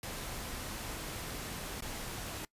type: noise with dropouts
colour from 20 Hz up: pink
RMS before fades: -41 dBFS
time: 0.03-2.45 s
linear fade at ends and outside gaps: 2 ms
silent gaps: 1.807-1.822 s
effects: noise-tail reverb RT60 0.1 s tail -22 dB re dry + resampled to 32000 Hz